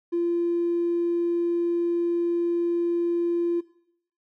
triangle tone, 343.3 Hz, F4, 30 cents flat, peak -18 dBFS, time 0.12-3.61 s, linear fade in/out 20 ms, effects noise-tail reverb RT60 0.7 s tail -21 dB re dry + tanh soft clip ceiling -19 dBFS

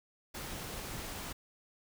pink noise, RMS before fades -42 dBFS, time 0.34-1.33 s, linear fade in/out 10 ms, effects none

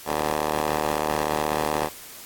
10% pulse ring-modulated tone, 76.3 Hz, D#2, 33 cents flat, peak -12 dBFS, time 0.05-1.9 s, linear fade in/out 50 ms, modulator 665 Hz, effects white hiss -42 dBFS RMS until 2.25 s + AAC 64 kbps

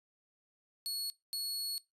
sawtooth tone bursts at uneven times, 4362 Hz, C#8, 29 cents flat, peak -32 dBFS, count 2, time 0.86-1.1 / 1.33-1.78 s, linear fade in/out 0 ms, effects noise-tail reverb RT60 0.2 s tail -22 dB re dry + resampled to 32000 Hz

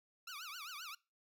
15% pulse tone with vibrato, 1304 Hz, E6, 19 cents flat, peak -39 dBFS, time 0.27-0.95 s, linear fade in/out 5 ms, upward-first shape triangle, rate 7.6 Hz, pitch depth 280 cents each way, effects noise-tail reverb RT60 0.3 s tail -24 dB re dry

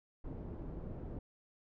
pink low-pass noise, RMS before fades -44 dBFS, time 0.24-1.19 s, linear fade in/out 5 ms, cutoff 440 Hz, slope 12 dB/octave, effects none

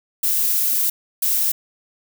violet noise bursts at uneven times, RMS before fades -19 dBFS, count 2, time 0.23-0.9 / 1.22-1.52 s, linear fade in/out 5 ms, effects none

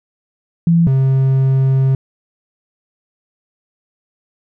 sine / triangle tone pair in turn, 168.1 / 133.42 Hz, E3 / C3, +34 / +34 cents, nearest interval major third, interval 400 cents, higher first, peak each -8 dBFS, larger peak neither, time 0.67-0.87 / 0.87-1.95 s, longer second, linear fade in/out 2 ms, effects none

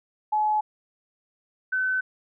sine tone pair in turn, 852 / 1518.1 Hz, G#5 / F#6, +44 / +44 cents, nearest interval minor seventh, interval 1000 cents, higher second, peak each -20 / -22 dBFS, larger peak first, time 0.32-0.61 / 1.72-2.01 s, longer neither, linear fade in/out 10 ms, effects none

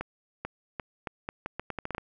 accelerating click train, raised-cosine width 0.5 ms, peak -18 dBFS, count 13, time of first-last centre 0.01-1.981 s, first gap 440 ms, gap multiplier 0.79, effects none

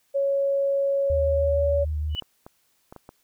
sine tone with pitch glide, 554.4 to 566.7 Hz, C#5 to C#5, 0 to +38 cents, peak -20 dBFS, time 0.14-1.85 s, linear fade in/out 20 ms, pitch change +38 cents, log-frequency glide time 1.31-1.65 s
sine tone with vibrato, 75.9 Hz, D#2, 42 cents flat, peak -24 dBFS, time 1.1-2.15 s, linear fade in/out 0 ms, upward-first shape square, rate 6.5 Hz, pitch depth 15 cents each way
sine tone with exponential growth, 2960 Hz, F#7, in tune, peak -22 dBFS, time 2.09-2.2 s, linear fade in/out 5 ms, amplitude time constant 22 ms
clicks, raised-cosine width 1 ms, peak -27 dBFS, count 5, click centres 2.223 / 2.465 / 2.925 / 2.963 / 3.091 s
effects white hiss -67 dBFS RMS until 3.23 s

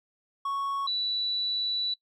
triangle / sine tone pair in turn, 1108.7 / 3951 Hz, C#6 / B7, 0 / 0 cents, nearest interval octave + minor seventh, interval 2200 cents, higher second, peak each -26 dBFS, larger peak neither, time 0.45-0.87 / 0.87-1.94 s, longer second, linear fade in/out 5 ms, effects noise-tail reverb RT60 0.1 s tail -21 dB re dry

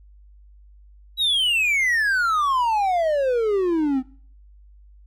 triangle exponential sweep, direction down, 3920 to 252.4 Hz, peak -16 dBFS, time 1.17-4.03 s, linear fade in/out 50 ms, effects noise-tail reverb RT60 0.5 s tail -21 dB re dry + added 50 Hz sine -46 dBFS peak until 5.06 s

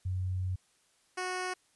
sine / 10% pulse tone pair in turn, 92.5 / 367.1 Hz, F#2 / F#4, 0 / -14 cents, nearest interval 2 octaves, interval 2386 cents, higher second, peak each -30 / -25 dBFS, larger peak second, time 0.05-0.56 / 1.17-1.54 s, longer first, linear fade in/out 10 ms, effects white hiss -69 dBFS RMS until 1.75 s + resampled to 24000 Hz

